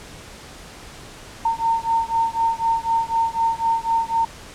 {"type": "beating tone pair", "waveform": "sine", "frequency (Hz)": [910, 914], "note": ["A#5", "A#5"], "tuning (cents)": [-42, -34], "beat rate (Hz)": 4, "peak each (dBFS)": -21, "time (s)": [1.45, 4.25], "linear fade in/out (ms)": 5, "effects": ["pink hiss -40 dBFS RMS until 4.54 s", "low-pass 9000 Hz 12 dB/octave"]}